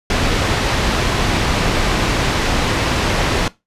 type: low-pass noise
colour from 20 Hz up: pink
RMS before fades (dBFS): -17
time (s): 0.1-3.48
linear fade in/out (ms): 2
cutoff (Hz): 4700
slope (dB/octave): 12
effects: noise-tail reverb RT60 0.2 s tail -19 dB re dry + resampled to 32000 Hz